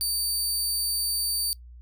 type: tone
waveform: 20% pulse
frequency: 4605 Hz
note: D8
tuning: 35 cents flat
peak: -19 dBFS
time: 0.01-1.53 s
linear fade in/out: 0 ms
effects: noise-tail reverb RT60 0.1 s tail -21 dB re dry + added 60 Hz sine -43 dBFS peak until 1.81 s